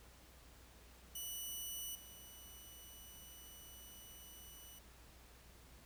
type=tone with level steps; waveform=5% pulse; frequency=2960 Hz; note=F#7; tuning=in tune; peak=-35 / -47 dBFS; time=1.15-4.79 s; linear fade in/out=5 ms; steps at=1.95 s; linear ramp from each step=2 ms; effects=added 60 Hz sine -62 dBFS peak until 5.85 s + pink hiss -63 dBFS RMS until 5.85 s